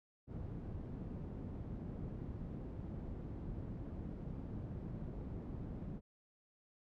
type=low-pass noise; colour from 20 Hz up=white; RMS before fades=-45 dBFS; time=0.27-6.01 s; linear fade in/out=50 ms; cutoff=190 Hz; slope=12 dB/octave; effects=none